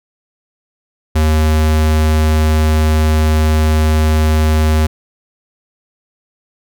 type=tone; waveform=square; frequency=77.78 Hz; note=D#2; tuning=in tune; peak=-10 dBFS; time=1.15-4.87 s; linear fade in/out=10 ms; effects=none